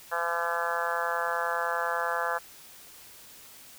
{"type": "harmonic tone", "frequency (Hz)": 170, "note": "F3", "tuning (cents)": -46, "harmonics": [3, 4, 5, 6, 7, 8, 9, 10], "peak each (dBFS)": [-35, -35, -35, -35, -35, -35, -35, -35], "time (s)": [0.11, 2.39], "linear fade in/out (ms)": 20, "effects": ["white hiss -50 dBFS RMS until 3.78 s"]}